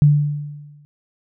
sine tone with exponential decay, 146.83 Hz, D3, in tune, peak -6 dBFS, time 0.02-0.85 s, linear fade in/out 0 ms, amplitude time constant 180 ms, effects none

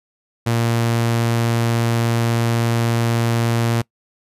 sawtooth tone, 116.4 Hz, A#2, 2 cents flat, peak -12 dBFS, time 0.46-3.82 s, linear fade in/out 10 ms, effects noise-tail reverb RT60 0.1 s tail -23 dB re dry + resampled to 32000 Hz

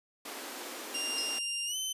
pink high-pass noise, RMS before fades -42 dBFS, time 0.25-1.39 s, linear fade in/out 5 ms, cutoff 250 Hz, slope 48 dB/octave
20% pulse tone with pitch glide, 2794 to 3065 Hz, F7 to G7, 0 to -40 cents, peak -27 dBFS, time 0.94-1.93 s, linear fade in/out 10 ms, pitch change +160 cents, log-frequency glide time 1.66-1.77 s
sine tone with exponential decay, 5160 Hz, E8, 38 cents flat, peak -31 dBFS, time 1.18-1.43 s, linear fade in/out 1 ms, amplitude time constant 54 ms
effects resampled to 32000 Hz

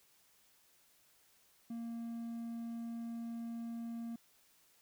triangle tone, 231.8 Hz, A#3, 10 cents flat, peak -38 dBFS, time 1.7-4.16 s, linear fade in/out 5 ms, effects white hiss -69 dBFS RMS until 4.81 s

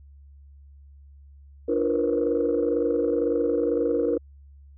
sine tone cluster, 295.8 / 346.4 / 470.2 / 492.2 / 528 Hz, D4 / F4 / A#4 / B4 / C5, +13 / -14 / +15 / -6 / +16 cents, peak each -27 / -27 / -23 / -30 / -31 dBFS, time 1.68-4.18 s, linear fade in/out 10 ms, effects tanh soft clip ceiling -13 dBFS + added 70 Hz sine -46 dBFS peak until 4.77 s

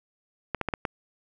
clicks, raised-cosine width 0.5 ms, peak -12 dBFS, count 5, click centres 0.547 / 0.613 / 0.687 / 0.738 / 0.852 s, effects none

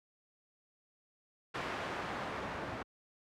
white noise with low-pass filter sweep, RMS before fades -40 dBFS, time 1.54-2.83 s, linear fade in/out 10 ms, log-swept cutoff 1700 to 1100 Hz, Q 0.78, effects high-pass 60 Hz 12 dB/octave

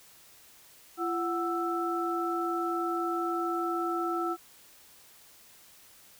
sine tone cluster, 341.2 / 739 / 1322 Hz, F4 / F#5 / E6, -40 / -2 / +5 cents, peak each -31 / -35 / -32 dBFS, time 0.97-4.37 s, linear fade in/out 50 ms, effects white hiss -56 dBFS RMS until 6.19 s

